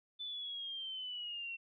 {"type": "linear sweep", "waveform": "sine", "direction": "down", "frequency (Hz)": [3520, 2706], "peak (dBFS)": -40, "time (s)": [0.19, 1.57], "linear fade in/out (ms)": 20, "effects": []}